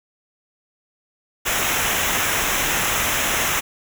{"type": "noise with comb filter", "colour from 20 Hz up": "pink", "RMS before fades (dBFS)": -21, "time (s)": [1.45, 3.61], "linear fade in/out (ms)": 20, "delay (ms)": 0.22, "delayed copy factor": -0.7, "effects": []}